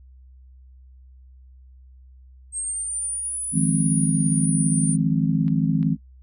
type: exponential two-way sweep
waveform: sine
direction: up then down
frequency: 8372 to 9900 to 9260 Hz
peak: -25 dBFS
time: 2.52-4.97 s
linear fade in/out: 50 ms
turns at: 3.39 s
type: chord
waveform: sine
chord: F minor seventh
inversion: third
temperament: just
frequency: 157.15 / 174.61 / 209.5 / 261.9 Hz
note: Eb3 / F3 / Ab3 / C4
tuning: +18 / 0 / +15 / +2 cents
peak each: -21 / -25 / -24 / -24 dBFS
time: 3.52-5.97 s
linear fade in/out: 50 ms
type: clicks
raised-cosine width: 0.3 ms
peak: -30 dBFS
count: 2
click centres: 5.481 / 5.829 s
effects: noise-tail reverb RT60 0.1 s tail -18 dB re dry + added 64 Hz sine -45 dBFS peak until 6.22 s